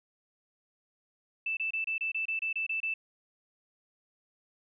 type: tone bursts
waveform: sine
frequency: 2645 Hz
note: E7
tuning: 5 cents sharp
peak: -29 dBFS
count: 11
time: 1.46-2.94 s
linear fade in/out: 5 ms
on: 110 ms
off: 27 ms
effects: none